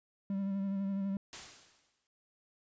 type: tone with vibrato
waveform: triangle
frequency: 196.1 Hz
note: G3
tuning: 1 cent sharp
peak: -30 dBFS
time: 0.3-1.17 s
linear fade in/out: 2 ms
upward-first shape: sine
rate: 12 Hz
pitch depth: 27 cents each way
type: noise with exponential decay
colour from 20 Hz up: white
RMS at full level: -42 dBFS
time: 1.33-2.07 s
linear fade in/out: 0 ms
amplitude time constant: 160 ms
effects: resampled to 16000 Hz